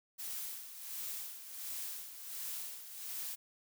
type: noise with tremolo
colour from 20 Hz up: blue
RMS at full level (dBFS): -41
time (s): 0.18-3.36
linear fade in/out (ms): 20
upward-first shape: sine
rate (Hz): 1.4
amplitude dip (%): 65
effects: none